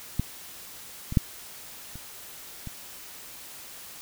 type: clicks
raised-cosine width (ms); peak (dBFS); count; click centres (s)
5; -12 / -20 / -6 / -29 / -24; 5; 0.196 / 1.124 / 1.172 / 1.956 / 2.673
effects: white hiss -44 dBFS RMS until 4.01 s